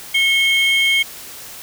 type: tone pair together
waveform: triangle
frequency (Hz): 2188 / 3171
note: C#7 / G7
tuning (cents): -23 / +19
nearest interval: tritone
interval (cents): 642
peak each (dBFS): -13 / -15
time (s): 0.14-1.03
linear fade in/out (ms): 10
effects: white hiss -35 dBFS RMS until 1.62 s